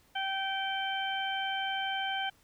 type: harmonic tone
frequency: 776 Hz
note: G5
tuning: 18 cents flat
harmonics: 1 / 2 / 3 / 4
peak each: -34 / -36 / -41 / -36 dBFS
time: 0.15-2.3 s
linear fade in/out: 10 ms
effects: pink hiss -65 dBFS RMS until 2.43 s